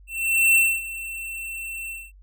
square tone with ADSR envelope, 2695 Hz, E7, 38 cents sharp, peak -14 dBFS, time 0.07-2.12 s, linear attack 480 ms, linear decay 260 ms, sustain -17 dB, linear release 220 ms, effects added 48 Hz sine -46 dBFS peak until 2.22 s

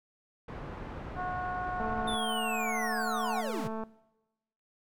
pink low-pass noise, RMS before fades -41 dBFS, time 0.48-2.16 s, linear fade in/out 5 ms, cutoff 1400 Hz, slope 12 dB/octave
harmonic tone, 364 Hz, F#4, 28 cents flat, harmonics 2 / 3 / 4 / 5, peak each -34 / -39 / -41 / -54 dBFS, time 1.15-3.44 s, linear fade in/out 50 ms
click train, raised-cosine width 1 ms, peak -25 dBFS, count 451, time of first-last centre 1.8-3.836 s, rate 221 Hz
square linear sweep, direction down, 3604 to 103.2 Hz, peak -35 dBFS, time 2.07-3.68 s, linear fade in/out 10 ms
effects noise-tail reverb RT60 1.0 s tail -21 dB re dry

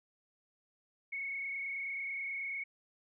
sine tone with frequency modulation, 2206 Hz, C#7, 9 cents flat, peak -36 dBFS, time 1.12-2.64 s, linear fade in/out 10 ms, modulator 29.2 Hz, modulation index 1.5, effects none

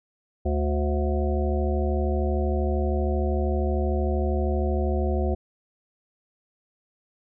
harmonic tone with a mistuned harmonic, 72.9 Hz, D2, 12 cents flat, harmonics 1 / 3 / 5 / 7 / 9 / 10, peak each -23 / -31 / -29 / -33 / -34 / -35 dBFS, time 0.45-5.35 s, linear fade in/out 10 ms, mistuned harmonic 7, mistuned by +45 cents, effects none

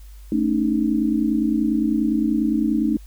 sine tone cluster, 220.6 / 277.8 / 307.8 Hz, A3 / C#4 / D#4, +5 / +4 / -19 cents, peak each -21 / -23 / -21 dBFS, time 0.32-2.97 s, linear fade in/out 2 ms, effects added 50 Hz sine -38 dBFS peak until 3.06 s + white hiss -55 dBFS RMS until 3.06 s

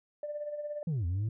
sine tone with tremolo, 592 Hz, D5, 14 cents sharp, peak -32 dBFS, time 0.23-0.83 s, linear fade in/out 2 ms, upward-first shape sine, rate 17 Hz, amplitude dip 55%
sine linear two-way sweep, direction down then up, 174.4 to 82.41 to 114 Hz, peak -26 dBFS, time 0.87-1.29 s, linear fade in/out 5 ms, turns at 1.06 s
effects tanh soft clip ceiling -28 dBFS

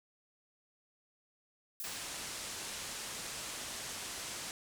violet noise with exponential decay, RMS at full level -39 dBFS, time 1.8-2.15 s, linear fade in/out 0 ms, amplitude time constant 76 ms
white low-pass noise, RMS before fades -43 dBFS, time 1.84-4.51 s, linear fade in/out 0 ms, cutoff 9500 Hz, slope 24 dB/octave
effects none

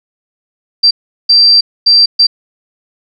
sine tone bursts at uneven times, 4699 Hz, D8, in tune, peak -3 dBFS, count 4, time 0.83-0.91 / 1.29-1.61 / 1.86-2.06 / 2.19-2.27 s, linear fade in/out 10 ms, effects none

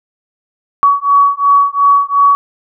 sine beating tone pair, 1128 / 1130.8 Hz, C#6 / C#6, +30 / +34 cents, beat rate 2.8 Hz, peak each -10 dBFS, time 0.83-2.35 s, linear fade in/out 0 ms, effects none

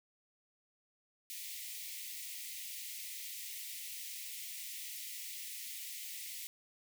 white high-pass noise, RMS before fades -45 dBFS, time 1.3-6.47 s, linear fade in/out 0 ms, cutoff 1900 Hz, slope 96 dB/octave, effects none

